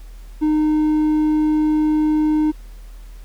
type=tone with hard clipping; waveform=sine; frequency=306.6 Hz; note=D#4; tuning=25 cents flat; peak=-15 dBFS; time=0.41-2.52 s; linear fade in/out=20 ms; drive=3 dB; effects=added 40 Hz sine -34 dBFS peak until 3.24 s + pink hiss -52 dBFS RMS until 3.24 s